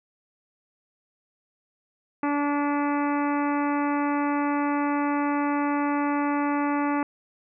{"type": "harmonic tone", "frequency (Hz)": 288.9, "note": "D4", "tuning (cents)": -28, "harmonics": [1, 2, 3, 4, 5, 6, 7, 8, 9], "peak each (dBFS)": [-24, -34, -29, -32, -37, -41, -39, -43, -44], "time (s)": [2.23, 7.03], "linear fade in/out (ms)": 2, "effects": []}